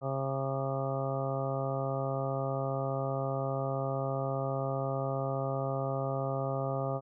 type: harmonic tone with a mistuned harmonic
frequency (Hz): 135.1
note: C#3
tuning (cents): -44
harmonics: 1 / 2 / 3 / 4 / 5 / 6 / 7 / 8 / 9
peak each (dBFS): -34 / -42 / -40 / -36 / -37 / -43 / -48 / -47 / -42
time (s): 0.01-7.01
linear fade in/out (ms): 50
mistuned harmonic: 8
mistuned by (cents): +68
effects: none